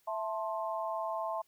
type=chord; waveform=sine; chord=A minor; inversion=second; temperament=just; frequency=660 / 880 / 1056 Hz; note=E5 / A5 / C6; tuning=+2 / 0 / +16 cents; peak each=-36 / -38 / -38 dBFS; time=0.07-1.42 s; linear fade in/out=10 ms; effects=white hiss -71 dBFS RMS until 1.47 s